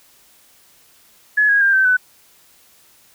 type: tone with pitch steps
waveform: sine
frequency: 1699 / 1646.8 / 1596.2 / 1547.2 / 1499.7 Hz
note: G#6 / G#6 / G6 / G6 / F#6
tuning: +39 / -15 / +31 / -23 / +23 cents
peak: -11 dBFS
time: 1.37-1.97 s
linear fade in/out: 10 ms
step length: 120 ms
effects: white hiss -52 dBFS RMS until 3.14 s